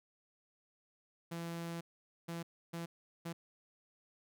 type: tone bursts at uneven times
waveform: sawtooth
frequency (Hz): 168.4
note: E3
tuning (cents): +37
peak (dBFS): -36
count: 4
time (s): 1.31-1.81 / 2.28-2.43 / 2.73-2.86 / 3.25-3.33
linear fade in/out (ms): 10
effects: none